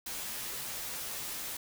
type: noise with comb filter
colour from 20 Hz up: white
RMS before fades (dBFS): -39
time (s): 0.06-1.57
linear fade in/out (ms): 5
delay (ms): 11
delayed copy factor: -0.65
effects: none